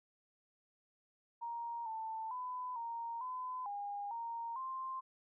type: tone with pitch steps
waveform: sine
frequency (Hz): 936 / 887 / 1003 / 929 / 1013 / 812 / 928 / 1049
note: A#5 / A5 / B5 / A#5 / B5 / G#5 / A#5 / C6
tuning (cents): +7 / +14 / +26 / -6 / +44 / -39 / -8 / +4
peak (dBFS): -39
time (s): 1.41-5.01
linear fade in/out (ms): 20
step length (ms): 450
effects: none